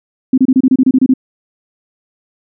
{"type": "tone bursts", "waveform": "sine", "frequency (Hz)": 260, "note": "C4", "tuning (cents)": -11, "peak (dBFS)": -5, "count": 11, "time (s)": [0.33, 1.138], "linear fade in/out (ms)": 5, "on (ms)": 48, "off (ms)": 28, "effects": []}